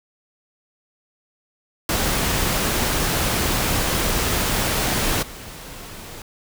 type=noise with level steps; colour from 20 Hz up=pink; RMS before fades=-21 / -37 dBFS; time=1.89-6.22 s; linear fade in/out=2 ms; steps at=5.22 s; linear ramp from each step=10 ms; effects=none